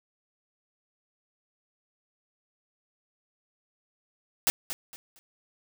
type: noise with echo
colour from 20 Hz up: white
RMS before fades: -23 dBFS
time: 4.47-4.5 s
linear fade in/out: 0 ms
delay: 230 ms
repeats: 3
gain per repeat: -11 dB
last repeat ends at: 5.19 s
effects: none